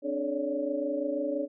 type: tone cluster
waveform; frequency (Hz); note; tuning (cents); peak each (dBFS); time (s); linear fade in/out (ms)
sine; 266.6 / 295.5 / 425.3 / 560 / 586; C4 / D4 / G#4 / C#5 / D5; +33 / +11 / +41 / +18 / -4; -38 / -32 / -38 / -31 / -38; 0.02-1.48; 50
effects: none